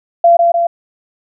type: tone with echo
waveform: sine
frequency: 684 Hz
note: F5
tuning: 36 cents flat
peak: -4 dBFS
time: 0.24-0.37 s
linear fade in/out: 5 ms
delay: 150 ms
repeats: 2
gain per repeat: -3 dB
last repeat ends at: 0.67 s
effects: none